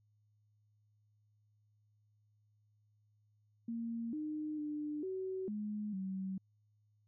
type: tone with pitch steps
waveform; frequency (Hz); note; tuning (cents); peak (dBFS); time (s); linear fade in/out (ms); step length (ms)
sine; 231 / 305.3 / 298.8 / 377.2 / 210 / 190.4; A#3 / D#4 / D4 / F#4 / G#3 / F#3; -16 / -33 / +30 / +33 / +19 / +50; -37; 3.68-6.38; 5; 450
effects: added 105 Hz sine -70 dBFS peak until 7.07 s